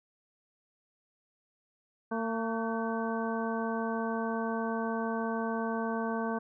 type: harmonic tone with a mistuned harmonic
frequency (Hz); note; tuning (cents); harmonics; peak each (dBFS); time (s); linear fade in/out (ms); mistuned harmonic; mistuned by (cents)
226.4; A3; +50; 1 / 2 / 3 / 4 / 5 / 7; -33 / -36 / -38 / -39 / -40 / -41; 2.11-6.39; 10; 7; -62
effects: none